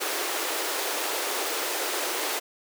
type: high-pass noise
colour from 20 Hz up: pink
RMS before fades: -29 dBFS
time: 0-2.4 s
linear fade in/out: 20 ms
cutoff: 330 Hz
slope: 48 dB/octave
effects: none